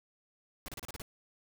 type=noise bursts; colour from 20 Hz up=pink; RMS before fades=-43 dBFS; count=7; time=0.66-1.019 s; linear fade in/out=0 ms; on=23 ms; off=33 ms; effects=none